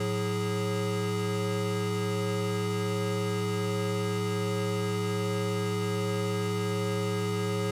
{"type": "tone cluster", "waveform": "square", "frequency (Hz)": [108.8, 180.9, 415.7], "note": ["A2", "F#3", "G#4"], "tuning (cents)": [-19, -39, 2], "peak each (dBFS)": [-32, -34, -32], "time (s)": [0, 7.71], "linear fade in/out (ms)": 5, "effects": ["low-pass 12000 Hz 12 dB/octave"]}